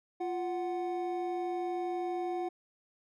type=tone pair together; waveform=triangle; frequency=349.2 / 739.9 Hz; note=F4 / F#5; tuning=0 / 0 cents; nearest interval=octave + minor second; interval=1300 cents; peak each=-32 / -34 dBFS; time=0.2-2.49 s; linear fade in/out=10 ms; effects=none